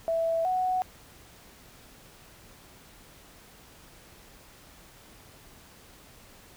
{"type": "tone pair in turn", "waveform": "sine", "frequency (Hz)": [659.3, 740], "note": ["E5", "F#5"], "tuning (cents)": [0, 0], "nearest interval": "major second", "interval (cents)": 200, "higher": "second", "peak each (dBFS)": -24, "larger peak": "neither", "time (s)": [[0.08, 0.45], [0.45, 0.82]], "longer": "neither", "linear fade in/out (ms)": 0, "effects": ["pink hiss -53 dBFS RMS until 6.56 s"]}